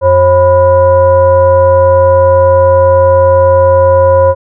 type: tone with frequency modulation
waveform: sine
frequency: 539 Hz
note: C#5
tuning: 49 cents flat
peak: -3 dBFS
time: 0.01-4.35 s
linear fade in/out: 50 ms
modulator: 450 Hz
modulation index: 0.75
effects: none